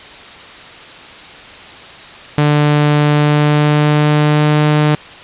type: tone with pitch glide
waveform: sawtooth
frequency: 148.1 to 150.51 Hz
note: D3 to D3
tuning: +15 to +43 cents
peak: -5 dBFS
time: 2.38-4.95 s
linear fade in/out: 0 ms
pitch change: +28 cents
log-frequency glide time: 3.11-4.57 s
effects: white hiss -34 dBFS RMS until 5.23 s + resampled to 8000 Hz